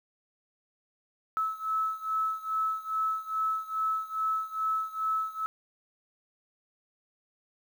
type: beating tone pair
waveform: sine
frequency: 1300 / 1302.4 Hz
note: E6 / E6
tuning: -24 / -21 cents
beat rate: 2.4 Hz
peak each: -30 / -32 dBFS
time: 1.37-5.46 s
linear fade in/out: 0 ms
effects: 9-bit